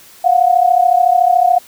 sine tone pair together, 700 / 733.8 Hz, F5 / F#5, +4 / -15 cents, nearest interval minor second, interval 81 cents, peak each -11 dBFS, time 0.24-1.59 s, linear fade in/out 10 ms, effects white hiss -42 dBFS RMS until 1.67 s

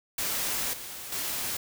white noise with level steps, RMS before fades -30 / -40 / -32 dBFS, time 0.18-1.57 s, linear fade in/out 5 ms, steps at 0.73 / 1.12 s, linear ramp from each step 5 ms, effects none

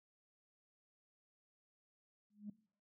sine tone with exponential growth, 207.7 Hz, G#3, in tune, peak -40 dBFS, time 2.3-2.5 s, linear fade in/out 5 ms, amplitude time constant 42 ms, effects noise-tail reverb RT60 0.5 s tail -20 dB re dry + tanh soft clip ceiling -38 dBFS

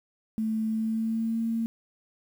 sine tone with pitch glide, 220 to 227.6 Hz, A3 to A#3, 0 to -41 cents, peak -25 dBFS, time 0.38-1.66 s, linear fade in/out 0 ms, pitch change +59 cents, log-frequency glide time 0.68-1.44 s, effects 9-bit

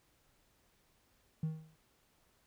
triangle tone with exponential decay, 158 Hz, D#3, 27 cents sharp, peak -27 dBFS, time 1.43-1.76 s, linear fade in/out 5 ms, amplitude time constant 71 ms, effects tanh soft clip ceiling -28 dBFS + pink hiss -72 dBFS RMS until 2.46 s

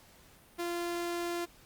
sawtooth tone, 345.5 Hz, F4, 19 cents flat, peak -29 dBFS, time 0.58-1.46 s, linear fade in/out 20 ms, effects pink hiss -59 dBFS RMS until 1.65 s + Opus 48 kbps

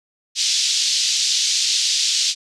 pink band-pass noise, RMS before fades -19 dBFS, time 0.35-2.35 s, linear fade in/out 50 ms, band 3600 to 6600 Hz, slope 24 dB/octave, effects low-pass 10000 Hz 12 dB/octave

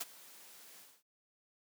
white noise with ADSR envelope, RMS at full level -37 dBFS, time 0-1.03 s, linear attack 10 ms, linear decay 31 ms, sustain -19 dB, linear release 240 ms, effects high-pass 200 Hz 12 dB/octave

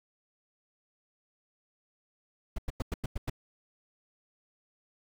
brown noise bursts, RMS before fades -31 dBFS, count 7, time 2.56-3.298 s, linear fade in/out 5 ms, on 24 ms, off 95 ms, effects none

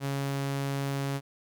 sawtooth tone, 138.59 Hz, C#3, in tune, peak -25 dBFS, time 0-1.21 s, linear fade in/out 50 ms, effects none

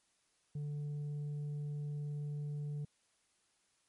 sine tone with tanh clipping, 146.83 Hz, D3, in tune, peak -38 dBFS, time 0.55-2.85 s, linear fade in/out 5 ms, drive 3 dB, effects white hiss -75 dBFS RMS until 3.88 s + MP3 48 kbps

